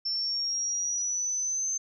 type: exponential sweep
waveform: sine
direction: up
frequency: 5370 to 6280 Hz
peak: -27 dBFS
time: 0.05-1.78 s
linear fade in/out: 10 ms
effects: none